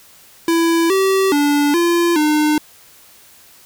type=tone with pitch steps; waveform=square; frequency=332.9 / 384.9 / 289.7 / 342.9 / 302.6 Hz; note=E4 / G4 / D4 / F4 / D#4; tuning=+17 / -32 / -24 / -32 / -48 cents; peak=-13 dBFS; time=0.48-2.58 s; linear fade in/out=2 ms; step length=420 ms; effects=white hiss -46 dBFS RMS until 3.65 s